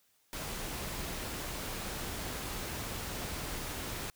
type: noise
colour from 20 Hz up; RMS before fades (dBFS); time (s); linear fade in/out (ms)
pink; -39; 0.33-4.1; 0
effects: white hiss -71 dBFS RMS until 4.15 s